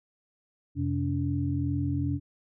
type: tone cluster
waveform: sine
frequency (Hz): 89 / 131.4 / 286.3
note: F2 / C3 / D4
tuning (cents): +33 / +8 / -44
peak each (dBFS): -30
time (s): 0.75-2.2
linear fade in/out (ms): 50
effects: none

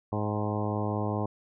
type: harmonic tone with a mistuned harmonic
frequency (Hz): 104.9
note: G#2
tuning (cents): +18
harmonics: 1 / 2 / 3 / 4 / 5 / 6 / 7 / 8 / 9 / 10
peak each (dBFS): -31 / -34 / -36 / -37 / -38 / -39 / -39 / -40 / -41 / -41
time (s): 0.12-1.26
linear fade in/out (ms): 5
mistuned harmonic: 7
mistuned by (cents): +22
effects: none

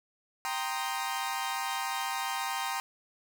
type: chord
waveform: sawtooth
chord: C minor seventh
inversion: second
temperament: equal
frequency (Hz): 784 / 932.3 / 1046.5 / 1244.5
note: G5 / Bb5 / C6 / Eb6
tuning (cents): 0 / 0 / 0 / 0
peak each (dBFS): -32 / -32 / -34 / -36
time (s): 0.45-2.8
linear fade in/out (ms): 0
effects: none

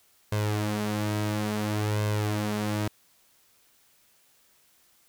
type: tone with flanger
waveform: sawtooth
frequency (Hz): 105.5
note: G#2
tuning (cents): +28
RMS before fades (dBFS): -28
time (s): 0.32-2.88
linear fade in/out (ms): 5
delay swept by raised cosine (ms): 1.9 to 6.4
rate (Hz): 0.58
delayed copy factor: +0.6
effects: white hiss -63 dBFS RMS until 5.08 s

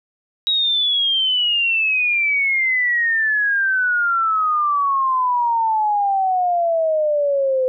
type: exponential sweep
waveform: sine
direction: down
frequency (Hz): 3831 to 509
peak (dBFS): -15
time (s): 0.47-7.68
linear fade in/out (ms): 0
effects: none

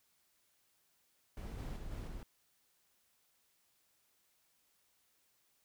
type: noise with level steps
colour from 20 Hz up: brown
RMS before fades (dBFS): -44 / -42 / -46 / -43 / -46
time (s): 1.37-2.23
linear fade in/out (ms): 2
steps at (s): 1.58 / 1.76 / 1.91 / 2.07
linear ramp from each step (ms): 5
effects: white hiss -75 dBFS RMS until 5.64 s

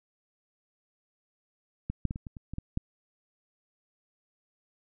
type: clicks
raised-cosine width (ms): 5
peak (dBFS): -19 / -14 / -20 / -25 / -27 / -30 / -25 / -21 / -16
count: 9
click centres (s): 1.9 / 2.053 / 2.109 / 2.159 / 2.268 / 2.368 / 2.536 / 2.584 / 2.774
effects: none

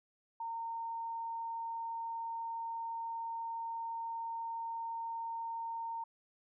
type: tone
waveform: sine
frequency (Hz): 917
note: A#5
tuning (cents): -29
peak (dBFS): -37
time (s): 0.4-6.04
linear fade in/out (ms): 5
effects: none

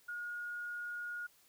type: tone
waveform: sine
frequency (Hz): 1436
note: F6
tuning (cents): +48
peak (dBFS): -39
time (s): 0.08-1.27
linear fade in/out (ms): 10
effects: white hiss -67 dBFS RMS until 1.48 s

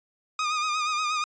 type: tone with vibrato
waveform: sawtooth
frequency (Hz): 1232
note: D#6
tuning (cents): -17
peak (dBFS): -21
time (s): 0.39-1.24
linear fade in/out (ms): 2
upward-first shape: sine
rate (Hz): 8.4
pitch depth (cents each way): 48
effects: resampled to 16000 Hz

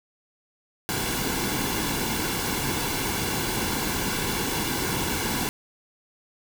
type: noise with comb filter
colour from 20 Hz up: pink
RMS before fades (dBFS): -27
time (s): 0.89-5.49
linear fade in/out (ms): 0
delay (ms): 1.6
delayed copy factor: -0.6
effects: none

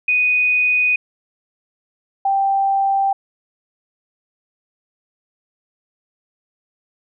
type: tone pair in turn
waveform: sine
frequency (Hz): 2486 / 784.7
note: D#7 / G5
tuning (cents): -2 / +2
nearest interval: octave + minor sixth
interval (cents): 1996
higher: first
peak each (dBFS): -13 / -14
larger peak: first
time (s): 0.08-0.96 / 2.25-3.13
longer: neither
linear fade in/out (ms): 5
effects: none

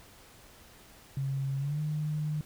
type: tone with pitch glide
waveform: sine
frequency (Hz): 136.1 to 151.89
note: C#3 to D#3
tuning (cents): -31 to -41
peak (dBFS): -29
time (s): 1.17-2.41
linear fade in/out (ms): 2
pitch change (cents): +190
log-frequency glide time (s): 1.58-1.79
effects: pink hiss -55 dBFS RMS until 2.45 s

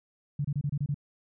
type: tone bursts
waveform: sine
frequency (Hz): 143.8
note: D3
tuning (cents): -36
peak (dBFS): -26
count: 7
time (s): 0.39-0.944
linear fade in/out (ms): 5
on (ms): 56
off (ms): 27
effects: none

